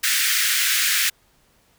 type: high-pass noise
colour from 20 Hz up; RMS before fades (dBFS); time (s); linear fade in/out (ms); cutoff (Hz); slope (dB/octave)
pink; -20; 0.03-1.1; 10; 1500; 48
effects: pink hiss -60 dBFS RMS until 1.78 s